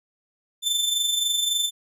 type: tone with amplitude modulation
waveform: sawtooth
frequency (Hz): 3541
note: A7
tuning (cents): +10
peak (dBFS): -16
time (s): 0.62-1.71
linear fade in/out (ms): 50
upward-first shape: sine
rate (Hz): 23.6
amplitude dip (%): 50
effects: resampled to 32000 Hz